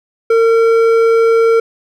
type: tone with hard clipping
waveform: sine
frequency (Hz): 455.8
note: A#4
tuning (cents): -39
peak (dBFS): -9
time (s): 0.3-1.6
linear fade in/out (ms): 5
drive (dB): 8
effects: none